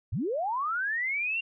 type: linear sweep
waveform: sine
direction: up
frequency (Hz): 69.3 to 2794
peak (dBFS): -27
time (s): 0.12-1.41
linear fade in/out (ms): 10
effects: none